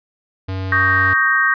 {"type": "tone", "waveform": "square", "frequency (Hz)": 94.7, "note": "F#2", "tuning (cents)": 41, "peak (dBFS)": -22, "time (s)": [0.48, 1.14], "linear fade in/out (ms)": 10}
{"type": "chord", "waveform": "sine", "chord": "Eb dominant seventh", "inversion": "third", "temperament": "equal with one note detuned", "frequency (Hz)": [1121, 1244.5, 1568, 1864.7], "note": ["Db6", "Eb6", "G6", "Bb6"], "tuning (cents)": [19, 0, 0, 0], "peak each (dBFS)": [-21, -22, -16, -16], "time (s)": [0.72, 1.54], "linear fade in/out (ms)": 2}
{"effects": ["resampled to 11025 Hz"]}